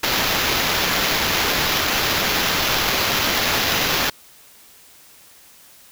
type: noise with sample-and-hold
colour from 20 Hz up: blue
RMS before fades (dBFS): -20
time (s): 0.03-4.1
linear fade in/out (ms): 5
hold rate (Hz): 8820
effects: white hiss -48 dBFS RMS until 5.91 s